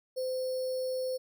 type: tone with sample-and-hold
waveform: sine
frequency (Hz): 514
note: C5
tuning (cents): -31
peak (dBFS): -30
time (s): 0.16-1.18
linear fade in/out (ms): 20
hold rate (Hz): 4900
effects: none